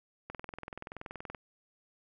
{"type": "click train", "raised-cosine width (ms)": 0.5, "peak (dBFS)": -26, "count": 23, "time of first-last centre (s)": [0.3, 1.348], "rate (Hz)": 21, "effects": []}